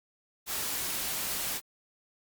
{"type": "noise", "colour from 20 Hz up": "white", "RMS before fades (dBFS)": -33, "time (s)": [0.46, 1.61], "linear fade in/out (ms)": 50, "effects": ["Opus 48 kbps"]}